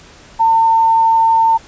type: tone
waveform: sine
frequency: 903 Hz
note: A5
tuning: 45 cents sharp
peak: -8 dBFS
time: 0.39-1.58 s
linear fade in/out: 20 ms
effects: pink hiss -41 dBFS RMS until 1.67 s + resampled to 16000 Hz